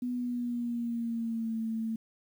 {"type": "tone with pitch glide", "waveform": "sine", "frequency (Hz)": [246.9, 223.8], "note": ["B3", "A3"], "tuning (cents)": [0, 30], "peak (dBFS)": -30, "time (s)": [0.02, 1.96], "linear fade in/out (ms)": 5, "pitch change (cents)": -170, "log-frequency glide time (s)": [0.13, 1.59], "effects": ["10-bit"]}